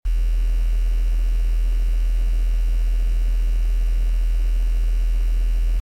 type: tone with quantisation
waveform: sine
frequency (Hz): 41.2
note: E1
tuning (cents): 0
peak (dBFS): -15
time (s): 0.05-5.8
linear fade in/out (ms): 10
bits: 7
effects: AAC 64 kbps

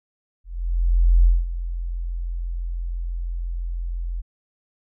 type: tone with ADSR envelope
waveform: sine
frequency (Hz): 43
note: F1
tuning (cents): -26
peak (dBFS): -10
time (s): 0.44-4.22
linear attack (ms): 810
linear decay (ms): 200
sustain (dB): -14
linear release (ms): 22
effects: none

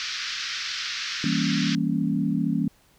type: band-pass noise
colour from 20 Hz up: white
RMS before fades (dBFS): -31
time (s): 0-1.75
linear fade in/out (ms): 0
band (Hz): 1300 to 5600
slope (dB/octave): 48
type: chord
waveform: sine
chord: E diminished seventh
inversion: none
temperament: equal with one note detuned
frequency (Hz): 164.81 / 198.16 / 233.1 / 277.2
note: E3 / G3 / Bb3 / Db4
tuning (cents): 0 / +19 / 0 / 0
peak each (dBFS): -27 / -27 / -27 / -27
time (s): 1.24-2.68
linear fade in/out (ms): 2
effects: pink hiss -60 dBFS RMS until 2.98 s

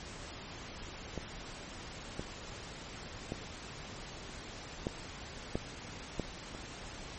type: clicks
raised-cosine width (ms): 2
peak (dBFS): -23 / -24 / -23 / -19 / -18 / -19 / -30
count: 7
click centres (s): 1.177 / 2.195 / 3.321 / 4.869 / 5.555 / 6.197 / 6.549
effects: pink hiss -46 dBFS RMS until 7.18 s + MP3 32 kbps

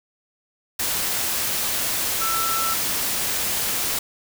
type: tone in noise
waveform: sine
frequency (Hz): 1332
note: E6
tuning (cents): +18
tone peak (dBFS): -24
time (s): 2.21-2.74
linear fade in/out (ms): 5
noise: white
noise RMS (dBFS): -24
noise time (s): 0.79-3.99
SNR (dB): -3
effects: none

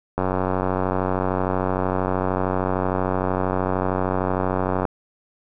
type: click train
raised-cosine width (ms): 1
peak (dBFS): -8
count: 436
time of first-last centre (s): 0.18-4.852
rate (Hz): 93.1
effects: none

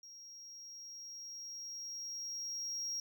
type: tone with level ramp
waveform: triangle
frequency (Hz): 5610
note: F8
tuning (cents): +7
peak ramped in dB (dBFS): -50 to -35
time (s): 0.03-3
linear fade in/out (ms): 2
effects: none

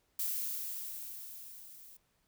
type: noise with level ramp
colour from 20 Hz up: violet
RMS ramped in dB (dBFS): -34 to -55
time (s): 0.19-1.97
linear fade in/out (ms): 5
effects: pink hiss -75 dBFS RMS until 2.27 s

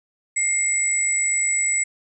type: tone pair together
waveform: sine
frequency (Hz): 2119 / 7863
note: C7 / B8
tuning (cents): +21 / -9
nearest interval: octave + major seventh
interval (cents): 2270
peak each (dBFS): -23 / -20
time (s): 0.36-1.84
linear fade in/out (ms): 10
effects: none

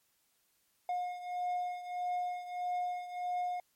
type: beating tone pair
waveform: triangle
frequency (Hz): 717 / 718.6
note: F5 / F5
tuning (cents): +45 / +49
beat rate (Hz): 1.6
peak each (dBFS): -33 / -38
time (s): 0.89-3.6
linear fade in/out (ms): 2
effects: white hiss -74 dBFS RMS until 3.75 s + MP3 64 kbps

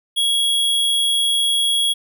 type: tone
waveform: square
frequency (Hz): 3322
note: G#7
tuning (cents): 0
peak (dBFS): -16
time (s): 0.16-1.94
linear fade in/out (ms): 20
effects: none

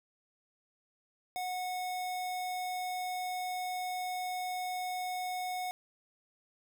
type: tone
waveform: square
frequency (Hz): 732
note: F#5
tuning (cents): -19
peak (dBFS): -35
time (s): 1.36-5.71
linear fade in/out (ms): 0
effects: none

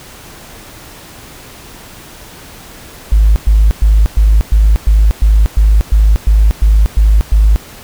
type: tone bursts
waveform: sine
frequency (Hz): 52.6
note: G#1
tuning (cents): +23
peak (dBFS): -3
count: 13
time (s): 3.12-7.56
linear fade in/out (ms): 0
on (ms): 240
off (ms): 110
effects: tanh soft clip ceiling 0 dBFS + pink hiss -34 dBFS RMS until 7.83 s

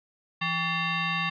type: tone with frequency modulation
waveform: sine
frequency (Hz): 797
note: G5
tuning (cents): +28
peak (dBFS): -25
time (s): 0.41-1.3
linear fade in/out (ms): 10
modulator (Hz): 965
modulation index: 2.9
effects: resampled to 11025 Hz

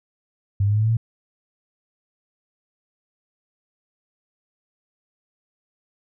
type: linear sweep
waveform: sine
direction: up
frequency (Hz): 98 to 116.1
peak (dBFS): -16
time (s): 0.6-0.97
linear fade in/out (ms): 5
effects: none

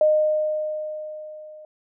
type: tone with level ramp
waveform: sine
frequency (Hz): 614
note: D#5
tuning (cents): -23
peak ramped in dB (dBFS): -13 to -40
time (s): 0.01-1.65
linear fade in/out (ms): 2
effects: none

